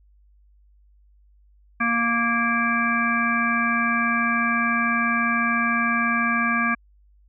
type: harmonic tone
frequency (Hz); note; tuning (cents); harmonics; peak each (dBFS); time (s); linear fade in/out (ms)
233.5; A#3; +3; 1 / 3 / 5 / 7 / 9 / 10; -25 / -33 / -24 / -24 / -38 / -26; 1.8-6.75; 10
effects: added 50 Hz sine -53 dBFS peak until 7.28 s